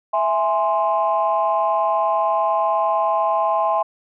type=chord; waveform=sine; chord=E augmented; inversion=none; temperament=equal; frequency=659.3 / 830.6 / 1046.5 Hz; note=E5 / G#5 / B#5; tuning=0 / 0 / 0 cents; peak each=-20 dBFS; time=0.13-3.83 s; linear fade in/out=10 ms; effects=tanh soft clip ceiling -8 dBFS